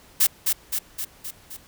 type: noise with echo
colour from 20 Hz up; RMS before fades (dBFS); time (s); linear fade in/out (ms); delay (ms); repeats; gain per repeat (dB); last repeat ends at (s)
blue; -17; 0.2-0.27; 10; 260; 5; -4; 1.57
effects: pink hiss -52 dBFS RMS until 1.67 s